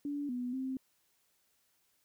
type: tone with pitch steps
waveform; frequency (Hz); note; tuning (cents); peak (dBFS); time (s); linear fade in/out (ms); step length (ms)
sine; 287.8 / 247 / 262.4; D4 / B3 / C4; -35 / 0 / +5; -34; 0.05-0.77; 2; 240
effects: white hiss -74 dBFS RMS until 2.04 s